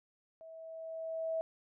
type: tone with level ramp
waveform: sine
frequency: 649 Hz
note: E5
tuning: 27 cents flat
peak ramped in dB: -49 to -31 dBFS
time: 0.41-1.41 s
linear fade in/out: 0 ms
effects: none